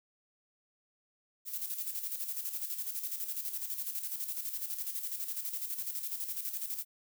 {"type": "noise with tremolo", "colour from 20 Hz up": "violet", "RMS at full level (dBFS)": -36, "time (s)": [1.45, 6.85], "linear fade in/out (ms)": 50, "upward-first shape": "square", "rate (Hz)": 12, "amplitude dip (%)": 55, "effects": []}